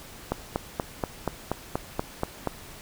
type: click train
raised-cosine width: 1 ms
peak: -11 dBFS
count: 10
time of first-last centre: 0.32-2.473 s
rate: 4.18 Hz
effects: pink hiss -45 dBFS RMS until 2.81 s